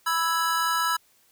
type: chord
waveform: square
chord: E major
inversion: second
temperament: equal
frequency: 987.8 / 1318.5 / 1661.2 Hz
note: B5 / E6 / G#6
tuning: 0 / 0 / 0 cents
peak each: -28 / -26 / -30 dBFS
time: 0.06-0.97 s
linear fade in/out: 10 ms
effects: white hiss -62 dBFS RMS until 1.31 s